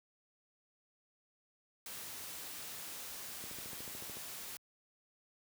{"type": "noise", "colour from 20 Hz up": "white", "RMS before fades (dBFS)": -46, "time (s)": [1.86, 4.57], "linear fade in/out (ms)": 2}
{"type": "click train", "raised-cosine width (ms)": 2, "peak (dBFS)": -37, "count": 11, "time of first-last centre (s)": [3.44, 4.17], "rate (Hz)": 13.7}
{"effects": ["high-pass 60 Hz 12 dB/octave"]}